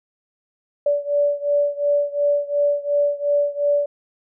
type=beating tone pair; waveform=sine; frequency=577 / 579.8 Hz; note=D5 / D5; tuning=-31 / -22 cents; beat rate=2.8 Hz; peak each=-19 / -21 dBFS; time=0.86-3.86 s; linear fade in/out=5 ms; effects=none